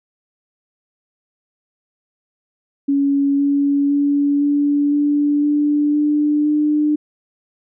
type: tone with pitch steps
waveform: sine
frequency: 280 / 282.8 / 285.6 / 288.4 / 291.2 / 294.1 / 297 / 299.9 Hz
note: C#4 / C#4 / D4 / D4 / D4 / D4 / D4 / D4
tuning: +18 / +35 / -48 / -31 / -15 / +3 / +20 / +36 cents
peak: -13 dBFS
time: 2.88-6.96 s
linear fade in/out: 10 ms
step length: 510 ms
effects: none